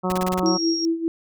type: harmonic tone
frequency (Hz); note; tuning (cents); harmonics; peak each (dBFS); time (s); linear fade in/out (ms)
183.8; F#3; -11; 1 / 2 / 3 / 4 / 5 / 6 / 7; -24 / -27 / -29 / -30 / -31 / -32 / -32; 0.03-0.58; 20
type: noise bursts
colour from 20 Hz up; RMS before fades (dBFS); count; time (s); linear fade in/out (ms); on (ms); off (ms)
pink; -30; 6; 0.1-0.396; 0; 21; 34
type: tone with tremolo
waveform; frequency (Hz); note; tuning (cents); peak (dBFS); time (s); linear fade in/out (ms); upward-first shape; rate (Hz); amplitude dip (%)
sine; 330; E4; +2; -17; 0.43-1.08; 0; sine; 4.9; 75
type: tone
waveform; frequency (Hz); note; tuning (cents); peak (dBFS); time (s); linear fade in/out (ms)
sine; 5588; F8; 0; -24; 0.46-0.85; 0
effects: none